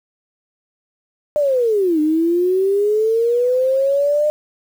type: linear two-way sweep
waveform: sine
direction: down then up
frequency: 606 to 300.7 to 606 Hz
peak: -13 dBFS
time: 1.36-4.3 s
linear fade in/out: 0 ms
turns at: 2 s
effects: 7-bit